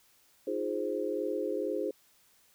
sine chord, F minor seventh, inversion third, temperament equal with one note detuned, 311.1 / 352.7 / 415.3 / 523.3 Hz, Eb4 / F4 / Ab4 / C5, 0 / +17 / 0 / 0 cents, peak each -37 / -37 / -34 / -35 dBFS, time 0.47-1.91 s, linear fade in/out 5 ms, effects white hiss -65 dBFS RMS until 2.54 s

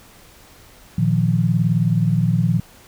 sine chord, Bb suspended fourth, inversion none, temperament equal, 116.54 / 155.56 / 174.61 Hz, Bb2 / Eb3 / F3, 0 / 0 / 0 cents, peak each -19 dBFS, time 0.98-2.6 s, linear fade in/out 5 ms, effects pink hiss -47 dBFS RMS until 2.87 s

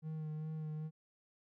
triangle tone with vibrato, 155.56 Hz, D#3, in tune, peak -37 dBFS, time 0.02-0.91 s, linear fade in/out 50 ms, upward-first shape sine, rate 2.5 Hz, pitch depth 22 cents each way, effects none

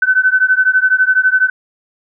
sine beating tone pair, 1510 / 1522 Hz, F#6 / F#6, +35 / +48 cents, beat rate 12 Hz, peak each -12 dBFS, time 0.02-1.5 s, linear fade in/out 5 ms, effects none

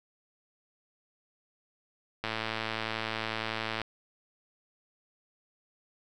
click train, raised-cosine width 0.3 ms, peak -16 dBFS, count 176, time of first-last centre 2.24-3.817 s, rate 111 Hz, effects none

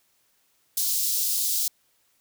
white high-pass noise, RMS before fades -25 dBFS, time 0.77-1.68 s, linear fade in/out 2 ms, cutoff 4100 Hz, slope 24 dB/octave, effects white hiss -67 dBFS RMS until 2.2 s

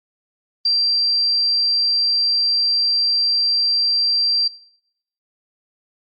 sine tone, 4716 Hz, D8, 6 cents sharp, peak -14 dBFS, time 0.65-4.48 s, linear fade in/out 5 ms, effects noise-tail reverb RT60 0.8 s tail -26 dB re dry + Opus 32 kbps

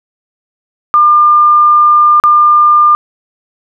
sine tone with dropouts, 1200 Hz, D6, 37 cents sharp, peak -3 dBFS, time 0.94-2.95 s, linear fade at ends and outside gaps 0 ms, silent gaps 2.2-2.238 s, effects none

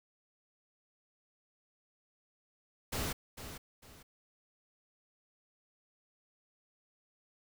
pink noise with echo, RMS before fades -36 dBFS, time 2.92-3.13 s, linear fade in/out 10 ms, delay 450 ms, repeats 2, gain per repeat -10 dB, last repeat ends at 4.03 s, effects none

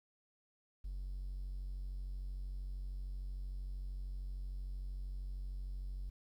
triangle tone, 46.53 Hz, F#1, 10 cents sharp, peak -37 dBFS, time 0.84-6.1 s, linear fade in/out 10 ms, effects tanh soft clip ceiling -34 dBFS + 12-bit

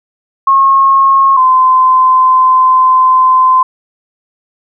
sine tone pair in turn, 1085 / 1031.2 Hz, C#6 / C6, -37 / -26 cents, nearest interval minor second, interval 89 cents, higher first, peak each -4 dBFS, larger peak neither, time 0.47-1.37 / 1.37-3.63 s, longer second, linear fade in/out 5 ms, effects none

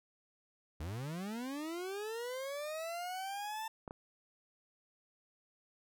40% pulse linear sweep, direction up, 69.3 to 895 Hz, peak -38 dBFS, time 0.8-3.68 s, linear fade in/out 5 ms
clicks, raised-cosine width 1 ms, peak -30 dBFS, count 2, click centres 3.878 / 3.909 s
effects none

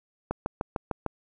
click train, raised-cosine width 1 ms, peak -14 dBFS, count 6, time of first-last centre 0.31-1.063 s, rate 6.64 Hz, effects none

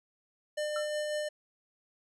square tone with tremolo, 600 Hz, D5, 37 cents sharp, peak -31 dBFS, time 0.57-1.29 s, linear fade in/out 10 ms, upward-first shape sine, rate 5.5 Hz, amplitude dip 25%
triangle tone with exponential decay, 1346 Hz, E6, 36 cents sharp, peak -31 dBFS, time 0.76-0.89 s, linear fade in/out 2 ms, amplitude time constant 27 ms
effects resampled to 24000 Hz

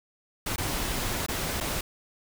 pink noise with dropouts, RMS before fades -30 dBFS, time 0.46-1.81 s, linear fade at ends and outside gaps 5 ms, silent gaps 0.561-0.58 / 1.264-1.284 / 1.603-1.608 s, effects none

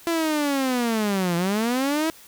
sawtooth linear two-way sweep, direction down then up, 340 to 167.9 to 327.7 Hz, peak -17 dBFS, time 0.07-2.1 s, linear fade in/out 0 ms, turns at 1.36 s, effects white hiss -48 dBFS RMS until 2.27 s

